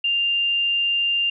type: tone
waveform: sine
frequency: 2794 Hz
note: F7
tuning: in tune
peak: -18 dBFS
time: 0.04-1.3 s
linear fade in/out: 5 ms
effects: none